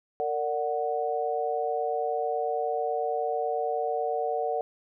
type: chord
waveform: sine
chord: Bb augmented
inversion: none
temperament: equal with one note detuned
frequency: 458.2 / 587.3 / 740 Hz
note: Bb4 / D5 / F#5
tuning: -30 / 0 / 0 cents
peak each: -30 / -32 / -29 dBFS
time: 0.2-4.61 s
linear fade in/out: 0 ms
effects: none